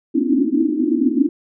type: band-pass noise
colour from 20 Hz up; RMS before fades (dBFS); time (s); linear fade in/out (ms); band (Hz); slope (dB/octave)
white; -17; 0.14-1.29; 10; 240 to 330; 96
effects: none